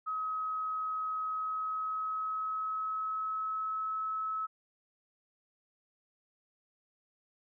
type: tone with pitch glide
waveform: sine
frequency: 1273 to 1294.5 Hz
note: D#6 to E6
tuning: +39 to -32 cents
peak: -32 dBFS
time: 0.06-4.47 s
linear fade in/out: 20 ms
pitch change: +29 cents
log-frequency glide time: 1.27-4 s
effects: none